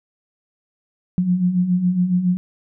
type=beating tone pair; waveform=sine; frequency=174.61 / 181.81 Hz; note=F3 / F#3; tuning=0 / -30 cents; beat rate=7.2 Hz; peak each=-23 / -16 dBFS; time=1.18-2.37 s; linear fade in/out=0 ms; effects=none